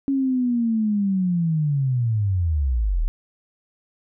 sine linear sweep, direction down, 277.2 to 34 Hz, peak -18 dBFS, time 0.08-3.08 s, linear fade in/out 0 ms, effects none

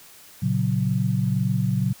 sine chord, F# major, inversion first, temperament equal, 116.54 / 138.59 / 185 Hz, A#2 / C#3 / F#3, 0 / 0 / 0 cents, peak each -24 dBFS, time 0.42-1.93 s, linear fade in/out 10 ms, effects white hiss -48 dBFS RMS until 2 s

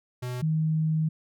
square / sine tone pair in turn, 124.7 / 157.48 Hz, B2 / D#3, +17 / +21 cents, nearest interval major third, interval 404 cents, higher second, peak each -31 / -22 dBFS, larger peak second, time 0.22-0.42 / 0.42-1.09 s, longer second, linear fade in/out 10 ms, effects none

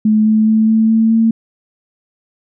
sine tone with pitch steps, 215.3 / 217.3 / 219.3 / 221.4 / 223.4 / 225.5 Hz, A3 / A3 / A3 / A3 / A3 / A3, -37 / -21 / -6 / +11 / +27 / +43 cents, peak -8 dBFS, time 0.05-1.31 s, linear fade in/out 5 ms, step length 210 ms, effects none

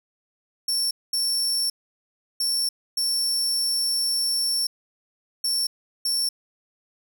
sawtooth tone bursts at uneven times, 5440 Hz, F8, 46 cents flat, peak -19 dBFS, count 6, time 0.68-0.91 / 1.13-1.7 / 2.4-2.69 / 2.97-4.67 / 5.44-5.67 / 6.05-6.29 s, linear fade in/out 5 ms, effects none

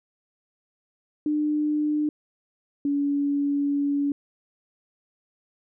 sine tone pair in turn, 300.1 / 284.6 Hz, D4 / C#4, +38 / +46 cents, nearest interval minor second, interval 92 cents, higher first, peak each -21 dBFS, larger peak neither, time 1.26-2.09 / 2.85-4.12 s, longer second, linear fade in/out 2 ms, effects none

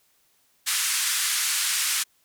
white band-pass noise, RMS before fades -25 dBFS, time 0.66-2.04 s, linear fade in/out 20 ms, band 1300 to 11000 Hz, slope 24 dB/octave, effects white hiss -65 dBFS RMS until 2.24 s

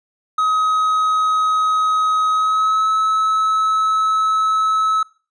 triangle tone with pitch glide, 1267 to 1295.1 Hz, D#6 to E6, +31 to -31 cents, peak -12 dBFS, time 0.38-5.03 s, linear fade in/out 5 ms, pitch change +38 cents, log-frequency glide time 2.32-2.89 s, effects noise-tail reverb RT60 0.4 s tail -23 dB re dry + resampled to 22050 Hz

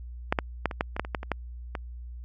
clicks, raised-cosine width 0.5 ms, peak -7 / -8 / -8 / -19 / -9 / -18 / -10 / -22 / -11 / -21 / -10 / -16 dBFS, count 12, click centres 0.325 / 0.388 / 0.657 / 0.712 / 0.809 / 0.965 / 0.996 / 1.049 / 1.148 / 1.231 / 1.317 / 1.752 s, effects added 60 Hz sine -37 dBFS peak until 2.24 s + MP3 64 kbps

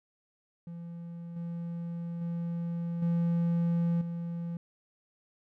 triangle tone with level steps, 170 Hz, F3, 46 cents flat, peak -37 / -32 / -29 / -23 / -31 dBFS, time 0.67-4.57 s, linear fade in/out 2 ms, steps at 1.36 / 2.21 / 3.02 / 4.01 s, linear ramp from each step 5 ms, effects none

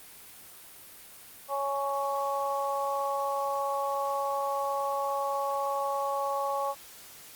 harmonic tone, 278.2 Hz, C#4, 6 cents sharp, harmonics 2 / 3 / 4, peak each -32 / -32 / -32 dBFS, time 1.48-6.75 s, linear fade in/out 50 ms, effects white hiss -49 dBFS RMS until 7.35 s + Opus 32 kbps

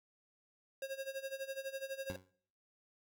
square tone with tremolo, 540 Hz, C#5, 45 cents flat, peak -38 dBFS, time 0.82-2.16 s, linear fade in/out 2 ms, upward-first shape sine, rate 12 Hz, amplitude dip 80%
15% pulse tone with exponential decay, 93.3 Hz, F#2, 15 cents sharp, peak -33 dBFS, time 2.1-2.31 s, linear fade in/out 0 ms, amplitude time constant 44 ms
effects noise-tail reverb RT60 0.6 s tail -23 dB re dry

